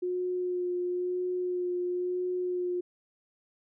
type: tone with vibrato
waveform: sine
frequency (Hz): 359.6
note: F#4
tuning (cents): -49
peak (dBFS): -28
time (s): 0.02-2.81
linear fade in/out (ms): 10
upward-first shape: sine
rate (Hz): 0.99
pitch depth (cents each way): 15
effects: none